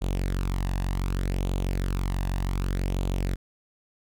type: tone with flanger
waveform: sawtooth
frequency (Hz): 46.16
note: F#1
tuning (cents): -3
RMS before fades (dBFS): -27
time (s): 0.01-3.36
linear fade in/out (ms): 20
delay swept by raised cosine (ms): 0.28 to 1.12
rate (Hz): 0.66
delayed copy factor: +0.55
effects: none